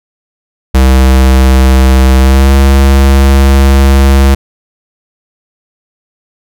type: tone with pitch glide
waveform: square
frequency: 65.41 to 67.99 Hz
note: C2 to C#2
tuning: 0 to -33 cents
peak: -3 dBFS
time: 0.74-4.35 s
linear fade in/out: 10 ms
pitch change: +67 cents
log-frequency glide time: 2.18-2.52 s
effects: none